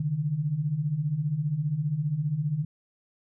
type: beating tone pair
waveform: sine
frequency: 137.8 / 152.8 Hz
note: C#3 / D#3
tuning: -10 / -31 cents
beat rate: 15 Hz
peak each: -31 / -26 dBFS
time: 0-2.65 s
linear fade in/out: 5 ms
effects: none